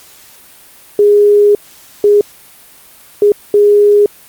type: tone bursts at uneven times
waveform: sine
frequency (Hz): 412.2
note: G#4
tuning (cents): -13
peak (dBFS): -4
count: 4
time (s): 0.99-1.55 / 2.04-2.21 / 3.22-3.32 / 3.54-4.06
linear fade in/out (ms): 2
effects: white hiss -40 dBFS RMS until 4.28 s + Opus 48 kbps